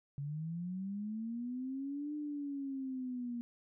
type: linear two-way sweep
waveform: sine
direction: up then down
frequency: 138.59 to 300.1 to 236 Hz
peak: -37 dBFS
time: 0.18-3.41 s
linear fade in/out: 0 ms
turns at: 2.15 s
effects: none